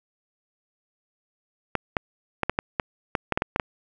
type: clicks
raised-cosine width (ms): 0.5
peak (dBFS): -7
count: 12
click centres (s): 1.753 / 1.968 / 2.433 / 2.496 / 2.589 / 2.798 / 3.152 / 3.323 / 3.375 / 3.421 / 3.561 / 3.598
effects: none